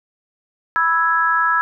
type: chord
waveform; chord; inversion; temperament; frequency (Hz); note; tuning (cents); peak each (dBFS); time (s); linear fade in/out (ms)
sine; E major; second; equal; 987.8 / 1318.5 / 1661.2; B5 / E6 / G#6; 0 / 0 / 0; -21 / -17 / -18; 0.76-1.61; 0
effects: none